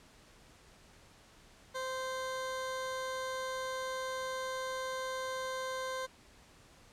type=tone; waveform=20% pulse; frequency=520 Hz; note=C5; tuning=11 cents flat; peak=-31 dBFS; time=1.74-6.07 s; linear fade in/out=20 ms; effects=pink hiss -60 dBFS RMS until 6.92 s + low-pass 9000 Hz 12 dB/octave